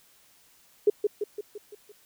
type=tone with echo; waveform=sine; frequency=415.3 Hz; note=G#4; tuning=in tune; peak=-15 dBFS; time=0.87-0.9 s; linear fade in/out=5 ms; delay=170 ms; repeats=6; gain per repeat=-5 dB; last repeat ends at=1.92 s; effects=white hiss -60 dBFS RMS until 2.05 s